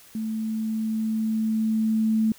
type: tone with level ramp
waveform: sine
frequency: 220 Hz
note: A3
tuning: in tune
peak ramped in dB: -26 to -18 dBFS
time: 0.15-2.32 s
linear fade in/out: 2 ms
effects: white hiss -51 dBFS RMS until 2.38 s